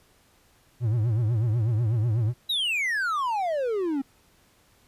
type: tone with vibrato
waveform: triangle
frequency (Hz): 113.2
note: A2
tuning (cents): +50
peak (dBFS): -19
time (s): 0.8-2.34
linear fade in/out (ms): 50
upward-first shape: triangle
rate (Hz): 8.1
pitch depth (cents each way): 180
type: exponential sweep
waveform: triangle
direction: down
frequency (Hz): 3951 to 261.6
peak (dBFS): -22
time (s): 2.49-4.02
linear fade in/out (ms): 10
effects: pink hiss -61 dBFS RMS until 4.87 s + resampled to 32000 Hz